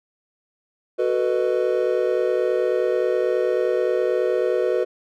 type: chord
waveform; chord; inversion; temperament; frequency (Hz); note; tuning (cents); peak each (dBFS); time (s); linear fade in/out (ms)
triangle; B dominant seventh; second; just; 370.4 / 444.5 / 493.9 / 617.4; F#4 / A4 / B4 / D#5; +2 / +18 / 0 / -14; -21 / -24 / -20 / -25; 0.98-4.85; 20
effects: none